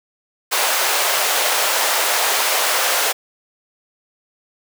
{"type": "high-pass noise", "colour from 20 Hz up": "pink", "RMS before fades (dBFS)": -18, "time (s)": [0.51, 3.13], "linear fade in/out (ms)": 20, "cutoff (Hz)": 540, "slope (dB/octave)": 24, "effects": []}